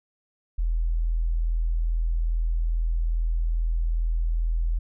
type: tone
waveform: sine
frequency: 41.2 Hz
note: E1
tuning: in tune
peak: -21 dBFS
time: 0.58-4.79 s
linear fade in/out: 10 ms
effects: none